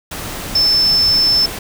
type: tone in noise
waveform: sine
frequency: 5280 Hz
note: E8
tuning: 2 cents sharp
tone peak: -10 dBFS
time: 0.55-1.46 s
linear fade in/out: 5 ms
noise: pink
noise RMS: -26 dBFS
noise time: 0.11-1.59 s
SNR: +13 dB
effects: none